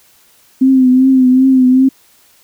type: tone with vibrato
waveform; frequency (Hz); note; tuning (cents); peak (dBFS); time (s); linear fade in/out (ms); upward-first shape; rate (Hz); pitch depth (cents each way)
sine; 259.3; C4; -15; -5; 0.61-1.89; 10; triangle; 2.6; 53
effects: white hiss -49 dBFS RMS until 2.43 s